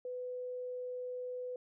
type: tone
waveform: sine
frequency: 499.4 Hz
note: B4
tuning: 19 cents sharp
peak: -38 dBFS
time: 0.05-1.56 s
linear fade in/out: 2 ms
effects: none